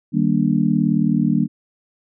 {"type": "chord", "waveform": "sine", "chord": "Eb major seventh", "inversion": "none", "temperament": "just", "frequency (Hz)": [155.56, 194.45, 233.3, 291.7], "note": ["Eb3", "G3", "Bb3", "D4"], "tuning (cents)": [0, -14, 2, -12], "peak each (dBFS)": [-21, -19, -19, -22], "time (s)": [0.12, 1.48], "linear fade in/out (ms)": 50, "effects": []}